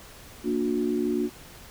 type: chord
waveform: sine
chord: Bb augmented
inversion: none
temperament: equal with one note detuned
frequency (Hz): 233.1 / 293.7 / 361.1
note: Bb3 / D4 / F#4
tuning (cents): 0 / 0 / -42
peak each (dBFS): -28 / -28 / -27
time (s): 0.43-1.3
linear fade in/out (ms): 50
effects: pink hiss -47 dBFS RMS until 1.7 s